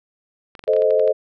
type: clicks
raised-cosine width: 0.3 ms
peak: -22 dBFS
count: 10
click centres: 0.552 / 0.593 / 0.639 / 0.678 / 0.735 / 0.765 / 0.821 / 0.907 / 0.996 / 1.077 s
type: chord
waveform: sine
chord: A diminished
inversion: none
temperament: equal with one note detuned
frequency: 436.5 / 523.3 / 622.3 Hz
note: A4 / C5 / Eb5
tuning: -14 / 0 / 0 cents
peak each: -18 dBFS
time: 0.67-1.13 s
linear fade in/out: 20 ms
effects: none